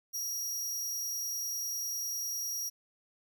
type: tone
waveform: sawtooth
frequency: 5690 Hz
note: F8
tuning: 31 cents sharp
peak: -31 dBFS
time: 0.13-2.7 s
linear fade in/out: 20 ms
effects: 12-bit